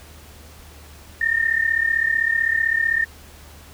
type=tone pair together; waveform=sine; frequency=1801 / 1836.7 Hz; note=A6 / A#6; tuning=+40 / -26 cents; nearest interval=unison; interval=34 cents; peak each=-20 dBFS; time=1.21-3.05 s; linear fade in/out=5 ms; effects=added 75 Hz sine -44 dBFS peak until 3.73 s + pink hiss -46 dBFS RMS until 3.73 s